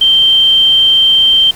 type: tone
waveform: sine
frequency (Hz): 3136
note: G7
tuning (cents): 0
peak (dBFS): -5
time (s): 0.01-1.51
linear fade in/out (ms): 5
effects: pink hiss -33 dBFS RMS until 1.55 s